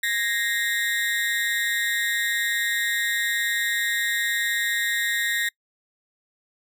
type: tone with amplitude modulation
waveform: 35% pulse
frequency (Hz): 1864.7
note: A#6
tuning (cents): 0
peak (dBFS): -17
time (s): 0.03-5.49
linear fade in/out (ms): 5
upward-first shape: sine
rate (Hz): 219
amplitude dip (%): 85
effects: noise-tail reverb RT60 0.1 s tail -26 dB re dry